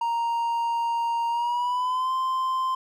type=tone with pitch glide; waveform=triangle; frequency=932.3 to 1040.4 Hz; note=A#5 to C6; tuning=0 to -10 cents; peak=-21 dBFS; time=0.01-2.75 s; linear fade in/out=5 ms; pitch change=+190 cents; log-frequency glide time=1.29-2.12 s; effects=none